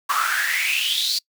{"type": "noise with high-pass filter sweep", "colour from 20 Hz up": "pink", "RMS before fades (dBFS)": -22, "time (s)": [0.09, 1.19], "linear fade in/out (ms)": 10, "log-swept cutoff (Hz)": [1100, 4600], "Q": 7.8, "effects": ["noise-tail reverb RT60 0.1 s tail -25 dB re dry"]}